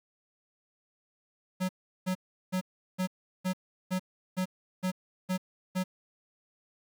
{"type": "tone bursts", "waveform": "square", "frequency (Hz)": 185, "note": "F#3", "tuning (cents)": 0, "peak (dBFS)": -28, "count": 10, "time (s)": [1.6, 5.84], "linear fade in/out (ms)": 20, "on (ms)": 91, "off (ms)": 370, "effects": ["10-bit"]}